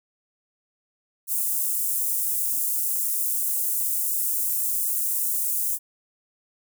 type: high-pass noise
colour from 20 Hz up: white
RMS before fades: -25 dBFS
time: 1.27-5.79 s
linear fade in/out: 50 ms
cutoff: 8300 Hz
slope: 24 dB/octave
effects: none